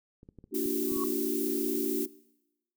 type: clicks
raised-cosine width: 3 ms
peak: -38 / -36 / -35 / -37 / -33 / -32 / -34 / -42 dBFS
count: 8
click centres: 0.231 / 0.289 / 0.387 / 0.441 / 0.66 / 0.919 / 0.964 / 1.044 s
type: chord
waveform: sine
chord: G minor seventh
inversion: first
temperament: equal with one note detuned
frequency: 233.1 / 293.7 / 349.2 / 384.6 Hz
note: Bb3 / D4 / F4 / G4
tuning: 0 / 0 / 0 / -33 cents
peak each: -37 / -32 / -35 / -33 dBFS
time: 0.51-2.08 s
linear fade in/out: 50 ms
type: noise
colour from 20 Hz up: violet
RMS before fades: -36 dBFS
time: 0.54-2.06 s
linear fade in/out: 10 ms
type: tone with exponential growth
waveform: sine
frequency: 1113 Hz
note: C#6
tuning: 7 cents sharp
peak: -31 dBFS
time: 0.83-1.04 s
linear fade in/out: 2 ms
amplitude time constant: 45 ms
effects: noise-tail reverb RT60 0.9 s tail -20 dB re dry